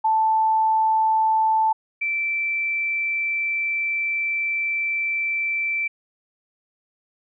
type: tone pair in turn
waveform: sine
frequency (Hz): 880 / 2334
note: A5 / D7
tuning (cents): 0 / -11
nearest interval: octave + perfect fourth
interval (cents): 1689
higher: second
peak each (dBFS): -16 / -21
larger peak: first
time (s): 0.04-1.73 / 2.01-5.88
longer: second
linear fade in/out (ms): 10
effects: none